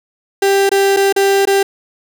35% pulse tone with dropouts, 393.8 Hz, G4, 8 cents sharp, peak -8 dBFS, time 0.42-1.63 s, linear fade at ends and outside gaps 5 ms, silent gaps 0.693-0.715 / 0.965-0.969 / 1.126-1.162 / 1.454-1.472 s, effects none

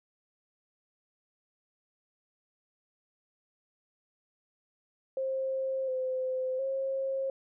sine tone with pitch steps, 530 / 516 / 537 Hz, C5 / C5 / C5, +22 / -24 / +45 cents, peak -29 dBFS, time 5.17-7.3 s, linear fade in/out 2 ms, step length 710 ms, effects none

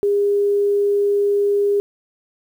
sine tone, 405.7 Hz, G#4, 41 cents flat, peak -14 dBFS, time 0.03-1.8 s, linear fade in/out 0 ms, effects 8-bit

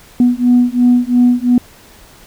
sine beating tone pair, 243.9 / 246.8 Hz, B3 / B3, -21 / -1 cents, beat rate 2.9 Hz, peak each -10 dBFS, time 0.2-1.58 s, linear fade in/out 2 ms, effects tanh soft clip ceiling -2 dBFS + pink hiss -42 dBFS RMS until 2.26 s

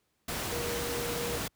sine tone in noise, 475.6 Hz, A#4, 35 cents sharp, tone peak -35 dBFS, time 0.52-1.38 s, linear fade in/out 5 ms, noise pink, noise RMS -34 dBFS, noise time 0.28-1.48 s, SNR -4 dB, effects pink hiss -75 dBFS RMS until 1.55 s + high-pass 60 Hz 12 dB/octave

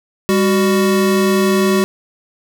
square tone pair together, 199.9 / 374.1 Hz, G3 / F#4, +34 / +19 cents, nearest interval major seventh, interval 1085 cents, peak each -15 dBFS, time 0.29-1.84 s, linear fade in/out 0 ms, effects 8-bit

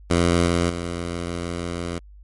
10% pulse tone with level steps, 86.3 Hz, F2, 20 cents flat, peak -8 / -10 / -18 dBFS, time 0.1-1.99 s, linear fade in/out 5 ms, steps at 0.46 / 0.69 s, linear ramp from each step 10 ms, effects added 50 Hz sine -42 dBFS peak until 2.23 s + MP3 48 kbps

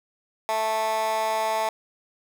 15% pulse tone with high-pass filter, 219.8 Hz, A3, 2 cents flat, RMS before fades -25 dBFS, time 0.49-1.69 s, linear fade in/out 0 ms, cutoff 790 Hz, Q 3, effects none

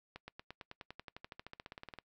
accelerating click train, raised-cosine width 0.3 ms, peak -30 dBFS, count 24, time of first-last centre 0.16-1.987 s, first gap 120 ms, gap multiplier 0.96, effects noise-tail reverb RT60 0.1 s tail -24 dB re dry

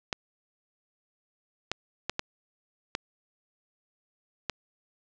clicks, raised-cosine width 0.2 ms, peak -11 dBFS, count 6, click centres 0.128 / 1.716 / 2.096 / 2.194 / 2.951 / 4.497 s, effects low-pass 7000 Hz 12 dB/octave

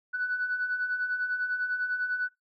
sine beating tone pair, 1480 / 1490 Hz, F#6 / F#6, 0 / +12 cents, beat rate 10 Hz, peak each -35 / -27 dBFS, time 0.13-2.29 s, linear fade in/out 20 ms, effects noise-tail reverb RT60 0.2 s tail -24 dB re dry + tanh soft clip ceiling -21 dBFS

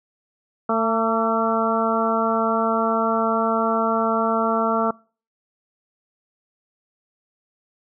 harmonic tone with a mistuned harmonic, 224.7 Hz, A3, 37 cents sharp, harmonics 1 / 2 / 3 / 4 / 5 / 6, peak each -24 / -25 / -24 / -27 / -25 / -25 dBFS, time 0.69-4.91 s, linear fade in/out 5 ms, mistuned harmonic 5, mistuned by +35 cents, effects noise-tail reverb RT60 0.4 s tail -25 dB re dry

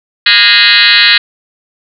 sine tone with frequency modulation, 2932 Hz, F#7, 16 cents flat, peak -3 dBFS, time 0.26-1.18 s, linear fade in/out 5 ms, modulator 215 Hz, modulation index 6.5, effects none

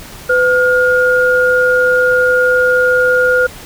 sine tone pair together, 503.1 / 1423 Hz, B4 / F6, +32 / +32 cents, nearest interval octave + tritone, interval 1800 cents, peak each -11 dBFS, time 0.29-3.47 s, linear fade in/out 10 ms, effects pink hiss -33 dBFS RMS until 3.65 s

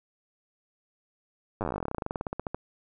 slowing click train, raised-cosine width 1 ms, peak -17 dBFS, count 30, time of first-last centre 1.61-2.546 s, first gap 9 ms, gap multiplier 1.08, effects none

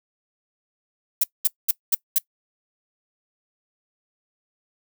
violet noise bursts, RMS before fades -18 dBFS, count 5, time 1.21-2.185 s, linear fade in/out 5 ms, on 27 ms, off 210 ms, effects noise-tail reverb RT60 0.1 s tail -22 dB re dry

